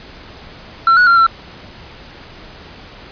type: tone with pitch steps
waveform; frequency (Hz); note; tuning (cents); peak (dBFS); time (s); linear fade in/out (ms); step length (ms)
triangle; 1352 / 1463 / 1380 / 1346; E6 / F#6 / F6 / E6; +43 / -20 / -21 / +36; -5; 0.87-1.266; 2; 99
effects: pink hiss -37 dBFS RMS until 3.11 s + resampled to 11025 Hz